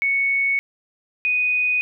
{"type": "tone pair in turn", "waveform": "sine", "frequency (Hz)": [2217, 2487], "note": ["C#7", "D#7"], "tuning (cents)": [0, -1], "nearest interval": "major second", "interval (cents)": 199, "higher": "second", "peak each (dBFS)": -17, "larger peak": "neither", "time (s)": [[0.02, 0.59], [1.25, 1.81]], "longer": "first", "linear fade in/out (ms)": 0, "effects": []}